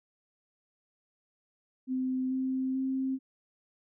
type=tone with pitch steps; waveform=sine; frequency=258.3 / 261.3 / 264.3 Hz; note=C4 / C4 / C4; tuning=-22 / -2 / +18 cents; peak=-28 dBFS; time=1.87-3.19 s; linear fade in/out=50 ms; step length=440 ms; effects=none